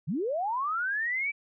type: linear sweep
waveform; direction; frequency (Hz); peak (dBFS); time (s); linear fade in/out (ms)
sine; up; 123.47 to 2332; -27; 0.07-1.32; 20
effects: none